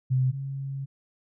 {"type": "tone pair in turn", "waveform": "sine", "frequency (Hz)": [129.5, 136.65], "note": ["C3", "C#3"], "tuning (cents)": [-17, -24], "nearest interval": "minor second", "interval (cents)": 93, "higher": "second", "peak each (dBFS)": [-20, -30], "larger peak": "first", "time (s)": [[0.1, 0.32], [0.32, 0.86]], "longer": "second", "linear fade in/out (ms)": 20, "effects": []}